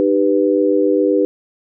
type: chord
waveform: sine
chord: Eb augmented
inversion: none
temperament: equal with one note detuned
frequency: 304.4 / 392 / 493.9 Hz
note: Eb4 / G4 / B4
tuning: -38 / 0 / 0 cents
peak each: -16 dBFS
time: 0-1.25 s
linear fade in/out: 0 ms
effects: none